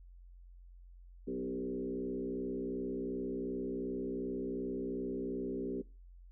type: tone with frequency modulation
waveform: sine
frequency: 329.6 Hz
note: E4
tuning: in tune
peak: -35 dBFS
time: 1.27-5.82 s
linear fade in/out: 10 ms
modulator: 62.7 Hz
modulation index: 1.9
effects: noise-tail reverb RT60 0.3 s tail -20 dB re dry + added 44 Hz sine -52 dBFS peak until 6.31 s